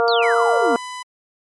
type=harmonic tone; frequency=233.1 Hz; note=A#3; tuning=in tune; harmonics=2 / 3 / 4 / 5 / 6; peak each=-17 / -19 / -25 / -25 / -23 dBFS; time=0-0.76 s; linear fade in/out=0 ms
type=exponential sweep; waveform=sine; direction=down; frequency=4684 to 229.1 Hz; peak=-21 dBFS; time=0.08-0.76 s; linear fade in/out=0 ms
type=tone; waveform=sawtooth; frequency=1000 Hz; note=B5; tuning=21 cents sharp; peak=-25 dBFS; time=0.22-1.03 s; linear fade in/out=10 ms
effects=MP3 48 kbps